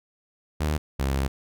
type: tone pair in turn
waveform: sawtooth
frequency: 76 / 67.71 Hz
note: D#2 / C#2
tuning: -40 / -40 cents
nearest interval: major second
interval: 200 cents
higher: first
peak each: -19 / -19 dBFS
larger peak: neither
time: 0.6-0.78 / 0.99-1.28 s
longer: second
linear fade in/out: 10 ms
effects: none